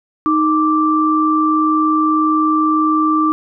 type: tone pair together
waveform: sine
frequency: 311.1 / 1172.8 Hz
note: D#4 / D6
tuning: 0 / -3 cents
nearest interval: octave + major seventh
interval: 2297 cents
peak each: -14 dBFS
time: 0.26-3.32 s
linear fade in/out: 0 ms
effects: none

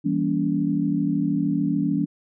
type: chord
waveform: sine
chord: E diminished seventh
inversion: none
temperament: just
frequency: 164.81 / 197.78 / 237.3 / 284.8 Hz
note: E3 / G3 / Bb3 / Db4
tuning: 0 / +16 / +31 / +47 cents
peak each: -26 / -26 / -28 / -23 dBFS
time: 0.04-2.06 s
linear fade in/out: 20 ms
effects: none

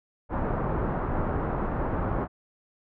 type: low-pass noise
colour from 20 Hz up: pink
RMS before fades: -28 dBFS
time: 0.29-2.28 s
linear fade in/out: 50 ms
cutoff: 1300 Hz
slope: 24 dB/octave
effects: none

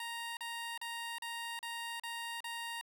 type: tone bursts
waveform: 15% pulse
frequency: 932.3 Hz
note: A#5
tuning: in tune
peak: -33 dBFS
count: 7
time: 0-2.812 s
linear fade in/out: 2 ms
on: 370 ms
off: 37 ms
effects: none

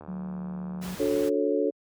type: click train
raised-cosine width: 1 ms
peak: -30 dBFS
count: 69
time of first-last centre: 0.01-0.906 s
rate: 75.9 Hz
type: tone with pitch glide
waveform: sine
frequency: 184.5 to 182.28 Hz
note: F#3 to F#3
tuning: -5 to -26 cents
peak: -32 dBFS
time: 0.08-0.95 s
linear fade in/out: 5 ms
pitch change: -21 cents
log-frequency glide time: 0.29-0.39 s
type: noise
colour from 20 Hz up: pink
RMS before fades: -40 dBFS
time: 0.81-1.3 s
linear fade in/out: 20 ms
type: chord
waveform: sine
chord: D major seventh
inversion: none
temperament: just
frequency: 293.7 / 367.1 / 440.5 / 550.6 Hz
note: D4 / F#4 / A4 / C#5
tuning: 0 / -14 / +2 / -12 cents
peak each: -28 / -30 / -26 / -29 dBFS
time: 0.99-1.71 s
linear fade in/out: 20 ms
effects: high-pass 60 Hz 12 dB/octave

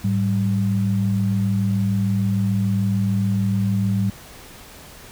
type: tone pair together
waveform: sine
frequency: 107 / 193.76 Hz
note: A2 / G3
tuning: -48 / -20 cents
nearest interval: minor seventh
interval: 1028 cents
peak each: -20 dBFS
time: 0.04-4.1 s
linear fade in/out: 5 ms
effects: pink hiss -42 dBFS RMS until 5.11 s

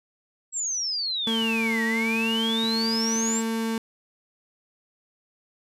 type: exponential two-way sweep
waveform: sine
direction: down then up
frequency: 7760 to 1864.7 to 7760 Hz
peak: -25 dBFS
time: 0.52-3.43 s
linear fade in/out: 50 ms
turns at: 1.84 s
type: tone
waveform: 35% pulse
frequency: 225.4 Hz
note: A3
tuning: 42 cents sharp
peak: -23 dBFS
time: 1.27-3.78 s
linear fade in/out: 2 ms
effects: resampled to 32000 Hz

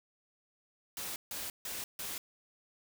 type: noise bursts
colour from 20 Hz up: white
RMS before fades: -40 dBFS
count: 4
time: 0.97-2.18 s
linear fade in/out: 2 ms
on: 190 ms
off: 150 ms
effects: none

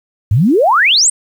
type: exponential sweep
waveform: sine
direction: up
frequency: 91.6 to 8870 Hz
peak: -7 dBFS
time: 0.31-1.1 s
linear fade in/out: 5 ms
effects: 7-bit

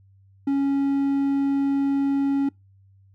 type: tone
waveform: triangle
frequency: 277.2 Hz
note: C#4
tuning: in tune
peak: -17 dBFS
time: 0.47-2.49 s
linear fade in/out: 5 ms
effects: noise-tail reverb RT60 0.2 s tail -24 dB re dry + added 97 Hz sine -52 dBFS peak until 3.14 s

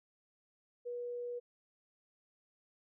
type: tone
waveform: sine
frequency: 484.3 Hz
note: B4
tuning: 34 cents flat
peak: -38 dBFS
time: 0.85-1.4 s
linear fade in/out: 20 ms
effects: none

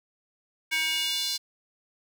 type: tone with high-pass filter sweep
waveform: square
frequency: 317.8 Hz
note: D#4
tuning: 37 cents sharp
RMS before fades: -28 dBFS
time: 0.71-1.38 s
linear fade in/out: 20 ms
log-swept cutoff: 2100 to 4400 Hz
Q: 3.2
effects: none

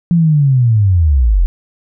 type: linear sweep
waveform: sine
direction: down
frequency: 174.61 to 38.14 Hz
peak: -7 dBFS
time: 0.11-1.46 s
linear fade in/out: 0 ms
effects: none

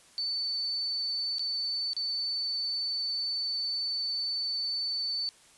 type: tone with dropouts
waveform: sine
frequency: 4511 Hz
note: C#8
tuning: 29 cents sharp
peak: -29 dBFS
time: 0.18-5.29 s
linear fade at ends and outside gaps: 0 ms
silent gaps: 1.384-1.394 / 1.933-1.966 s
effects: white hiss -58 dBFS RMS until 5.57 s + resampled to 24000 Hz

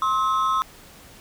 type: ring-modulated tone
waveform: triangle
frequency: 1173 Hz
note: D6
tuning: 2 cents flat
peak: -14 dBFS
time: 0.02-0.62 s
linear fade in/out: 0 ms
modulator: 113 Hz
effects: pink hiss -47 dBFS RMS until 1.2 s

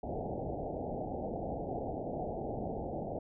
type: low-pass noise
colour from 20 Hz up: white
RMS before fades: -38 dBFS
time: 0.03-3.19 s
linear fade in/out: 5 ms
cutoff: 800 Hz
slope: 96 dB/octave
effects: none

